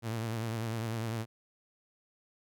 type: tone with vibrato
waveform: sawtooth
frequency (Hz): 113.2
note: A2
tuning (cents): +50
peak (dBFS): -29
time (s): 0.02-1.26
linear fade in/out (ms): 50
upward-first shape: triangle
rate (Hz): 10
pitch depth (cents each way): 76
effects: none